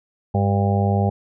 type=harmonic tone; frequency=100 Hz; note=G2; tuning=35 cents sharp; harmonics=1 / 2 / 4 / 5 / 6 / 7 / 8; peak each=-18 / -22 / -28 / -29 / -30 / -29 / -26 dBFS; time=0.34-1.1 s; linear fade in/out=10 ms; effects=none